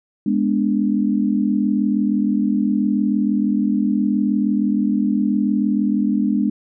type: chord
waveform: sine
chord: G# diminished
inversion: none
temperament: equal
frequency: 207.7 / 246.9 / 293.7 Hz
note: G#3 / B3 / D4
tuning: 0 / 0 / 0 cents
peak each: -18 / -21 / -21 dBFS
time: 0.26-6.5 s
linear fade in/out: 5 ms
effects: none